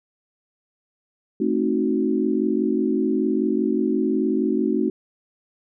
sine chord, A diminished seventh, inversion none, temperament equal with one note detuned, 220 / 265.1 / 311.1 / 370 Hz, A3 / C4 / Eb4 / Gb4, 0 / +23 / 0 / 0 cents, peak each -24 dBFS, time 1.4-4.9 s, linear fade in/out 5 ms, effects none

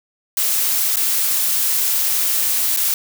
blue noise with dropouts, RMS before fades -18 dBFS, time 0.37-2.94 s, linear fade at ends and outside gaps 2 ms, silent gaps 0.96-0.968 / 2.765-2.771 s, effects none

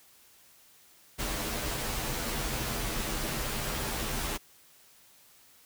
pink noise with comb filter, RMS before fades -33 dBFS, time 1.18-4.38 s, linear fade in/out 20 ms, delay 11 ms, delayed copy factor -0.7, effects white hiss -59 dBFS RMS until 5.65 s

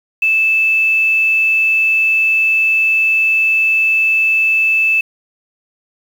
sine tone with quantisation, 2630 Hz, E7, 5 cents flat, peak -10 dBFS, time 0.22-5.01 s, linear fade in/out 5 ms, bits 6, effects none

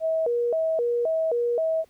sine tone with vibrato, 554.4 Hz, C#5, in tune, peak -21 dBFS, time 0-1.85 s, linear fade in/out 50 ms, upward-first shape square, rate 1.9 Hz, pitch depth 260 cents each way, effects pink hiss -63 dBFS RMS until 1.89 s

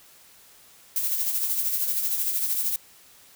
violet noise with tremolo, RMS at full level -24 dBFS, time 0.96-2.76 s, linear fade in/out 2 ms, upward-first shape sine, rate 13 Hz, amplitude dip 45%, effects white hiss -53 dBFS RMS until 3.35 s

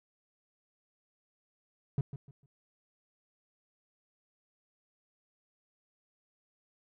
triangle tone with echo, 138.59 Hz, C#3, in tune, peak -24 dBFS, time 1.98-2.01 s, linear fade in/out 2 ms, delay 150 ms, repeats 3, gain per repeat -12 dB, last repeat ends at 2.46 s, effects none

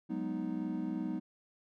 triangle chord, G# minor seventh, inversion third, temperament equal, 185 / 207.7 / 246.9 / 311.1 Hz, F#3 / G#3 / B3 / D#4, 0 / 0 / 0 / 0 cents, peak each -38 / -39 / -37 / -36 dBFS, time 0.09-1.2 s, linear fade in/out 20 ms, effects none

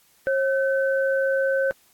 sine tone pair together, 540 / 1527.4 Hz, C#5 / G6, -45 / -45 cents, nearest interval octave + tritone, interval 1800 cents, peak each -20 / -26 dBFS, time 0.27-1.71 s, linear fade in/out 0 ms, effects white hiss -59 dBFS RMS until 1.93 s + AAC 64 kbps

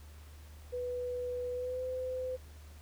sine tone with pitch glide, 493.9 to 510.7 Hz, B4 to C5, 0 to -42 cents, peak -34 dBFS, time 0.72-2.37 s, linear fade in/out 20 ms, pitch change +58 cents, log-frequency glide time 1.53-1.83 s, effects added 75 Hz sine -49 dBFS peak until 2.81 s + pink hiss -60 dBFS RMS until 2.81 s

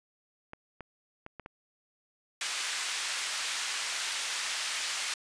clicks, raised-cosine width 0.5 ms, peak -27 dBFS, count 5, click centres 0.534 / 0.807 / 1.264 / 1.397 / 1.461 s
pink band-pass noise, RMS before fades -34 dBFS, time 2.41-5.14 s, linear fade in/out 2 ms, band 1700 to 9000 Hz, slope 12 dB/octave
effects resampled to 22050 Hz

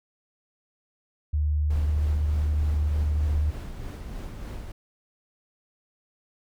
sine tone, 75 Hz, D2, 37 cents sharp, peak -21 dBFS, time 1.33-3.51 s, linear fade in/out 10 ms
brown noise with tremolo, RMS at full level -35 dBFS, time 1.7-4.72 s, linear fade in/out 5 ms, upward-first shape sine, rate 3.3 Hz, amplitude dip 30%
effects none

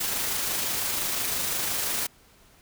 white noise with amplitude modulation, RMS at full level -27 dBFS, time 0-2.07 s, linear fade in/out 10 ms, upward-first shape sine, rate 25.8 Hz, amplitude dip 25%, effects pink hiss -57 dBFS RMS until 2.61 s

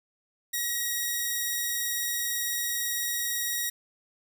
5% pulse tone, 1898 Hz, A#6, 31 cents sharp, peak -17 dBFS, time 0.53-3.7 s, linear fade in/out 10 ms, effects none

